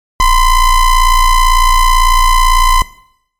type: ring-modulated tone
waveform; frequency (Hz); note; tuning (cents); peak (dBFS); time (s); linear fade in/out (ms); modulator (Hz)
square; 504; B4; +35; -4; 0.2-2.82; 0; 533
effects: noise-tail reverb RT60 0.7 s tail -18 dB re dry + MP3 64 kbps